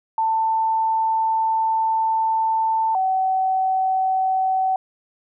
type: tone pair in turn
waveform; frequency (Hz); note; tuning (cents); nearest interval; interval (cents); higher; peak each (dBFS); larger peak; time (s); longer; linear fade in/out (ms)
sine; 890 / 757.5; A5 / F#5; +20 / +40; minor third; 280; first; -17 / -17; neither; 0.18-2.95 / 2.95-4.76; first; 2
effects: none